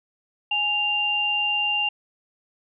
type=tone pair together; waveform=sine; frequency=832 / 2788 Hz; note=G#5 / F7; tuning=+3 / -4 cents; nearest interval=octave + major sixth; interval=2093 cents; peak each=-29 / -21 dBFS; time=0.51-1.89 s; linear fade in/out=5 ms; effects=none